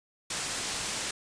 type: low-pass noise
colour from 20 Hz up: white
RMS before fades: -34 dBFS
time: 0.3-1.11 s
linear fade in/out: 5 ms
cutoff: 9200 Hz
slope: 24 dB/octave
effects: resampled to 22050 Hz